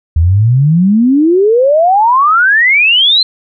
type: exponential sweep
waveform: sine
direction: up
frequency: 77 to 4186 Hz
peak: -5 dBFS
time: 0.16-3.23 s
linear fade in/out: 5 ms
effects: none